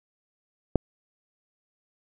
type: click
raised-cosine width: 2 ms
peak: -6 dBFS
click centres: 0.757 s
effects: none